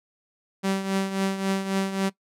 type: tone with tremolo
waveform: sawtooth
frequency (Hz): 193.5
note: G3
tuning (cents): -22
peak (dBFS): -17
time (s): 0.63-2.1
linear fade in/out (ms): 20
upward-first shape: triangle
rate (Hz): 3.7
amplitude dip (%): 70
effects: noise-tail reverb RT60 0.1 s tail -19 dB re dry + low-pass 11000 Hz 12 dB/octave